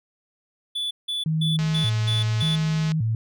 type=tone bursts; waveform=triangle; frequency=3460 Hz; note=A7; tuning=30 cents flat; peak=-23 dBFS; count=6; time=0.75-2.56 s; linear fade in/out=10 ms; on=160 ms; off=170 ms
type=tone with vibrato; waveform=sine; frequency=133.1 Hz; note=C3; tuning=30 cents sharp; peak=-20 dBFS; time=1.26-3.15 s; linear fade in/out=2 ms; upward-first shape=square; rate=0.86 Hz; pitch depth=300 cents each way
type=click train; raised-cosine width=0.2 ms; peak=-18 dBFS; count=284; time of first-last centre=1.59-2.919 s; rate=213 Hz
effects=none